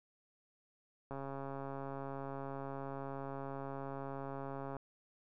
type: click train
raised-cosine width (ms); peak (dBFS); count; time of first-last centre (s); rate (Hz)
1; -30; 502; 1.11-4.767; 137
effects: none